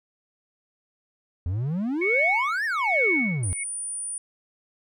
triangle exponential two-way sweep, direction up then down, 81.6 to 1880 to 81.6 Hz, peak -22 dBFS, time 1.46-3.53 s, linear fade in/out 0 ms, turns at 2.65 s
sine tone with tremolo, 2217 Hz, C#7, in tune, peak -19 dBFS, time 2.01-3.64 s, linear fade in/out 10 ms, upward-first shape sine, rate 1.2 Hz, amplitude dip 100%
sine tone, 9397 Hz, D9, in tune, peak -29 dBFS, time 3.43-4.18 s, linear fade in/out 2 ms
effects none

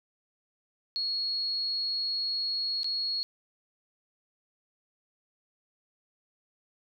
sine tone with dropouts, 4323 Hz, C#8, 44 cents flat, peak -28 dBFS, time 0.96-3.23 s, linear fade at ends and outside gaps 0 ms, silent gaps 2.832-2.844 s, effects none

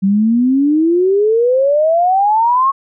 sine exponential sweep, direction up, 189.8 to 1108.7 Hz, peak -9 dBFS, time 0.02-2.72 s, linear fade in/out 20 ms, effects none

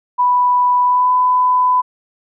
sine tone with pitch glide, 987.8 to 1001.6 Hz, B5 to B5, 0 to +24 cents, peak -10 dBFS, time 0.18-1.82 s, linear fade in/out 20 ms, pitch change +24 cents, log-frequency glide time 0.84-1.11 s, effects none

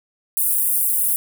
pink high-pass noise, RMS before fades -19 dBFS, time 0.37-1.16 s, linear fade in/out 0 ms, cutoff 9400 Hz, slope 48 dB/octave, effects none

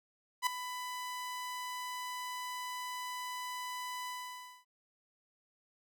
sawtooth tone with ADSR envelope, 997 Hz, B5, 16 cents sharp, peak -22 dBFS, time 0.42-4.65 s, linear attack 47 ms, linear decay 4 ms, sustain -13 dB, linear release 580 ms, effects none

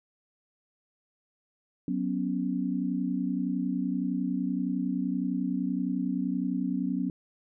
sine chord, F# suspended fourth, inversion none, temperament just, 185 / 246.7 / 277.5 Hz, F#3 / B3 / C#4, 0 / -2 / +2 cents, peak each -31 dBFS, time 1.88-7.1 s, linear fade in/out 2 ms, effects none

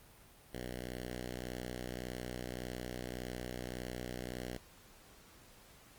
5% pulse tone with notch filter, 61.74 Hz, B1, in tune, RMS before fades -43 dBFS, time 0.53-4.58 s, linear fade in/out 5 ms, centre 950 Hz, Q 1.7, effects pink hiss -60 dBFS RMS until 5.98 s + Opus 32 kbps

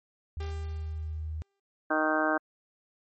sine tone, 78.4 Hz, D#2, 14 cents sharp, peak -32 dBFS, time 0.37-1.42 s, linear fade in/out 0 ms
sawtooth tone with exponential decay, 396.7 Hz, G4, 21 cents sharp, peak -35 dBFS, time 0.4-1.6 s, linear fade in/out 5 ms, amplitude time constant 260 ms
harmonic tone, 155.56 Hz, D#3, in tune, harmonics 2 / 3 / 4 / 5 / 6 / 7 / 8 / 9 / 10, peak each -30 / -38 / -30 / -33 / -37 / -35 / -34 / -37 / -30 dBFS, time 1.9-2.38 s, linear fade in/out 10 ms
effects MP3 32 kbps

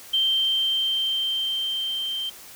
sine tone with level ramp, 3136 Hz, G7, in tune, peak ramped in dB -18 to -26 dBFS, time 0.13-2.3 s, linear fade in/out 10 ms, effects white hiss -44 dBFS RMS until 2.55 s

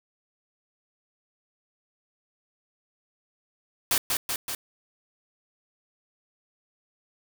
white noise with echo, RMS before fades -23 dBFS, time 3.91-3.98 s, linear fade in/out 2 ms, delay 190 ms, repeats 3, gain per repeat -3 dB, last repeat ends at 4.55 s, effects none

